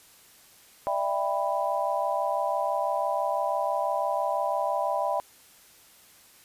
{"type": "chord", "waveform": "sine", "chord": "E minor seventh", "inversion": "third", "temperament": "just", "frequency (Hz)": [593.3, 659.3, 791.1, 988.9], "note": ["D5", "E5", "G5", "B5"], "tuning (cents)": [18, 0, 16, 2], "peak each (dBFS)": -30, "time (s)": [0.87, 5.2], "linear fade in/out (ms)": 0, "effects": ["white hiss -55 dBFS RMS until 6.44 s", "resampled to 32000 Hz"]}